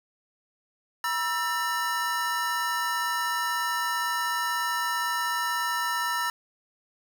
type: tone cluster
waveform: square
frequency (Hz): 961 / 1326 / 1804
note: B5 / E6 / A6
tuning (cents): -48 / +10 / +43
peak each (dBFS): -31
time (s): 1.04-6.3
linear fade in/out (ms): 2
effects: none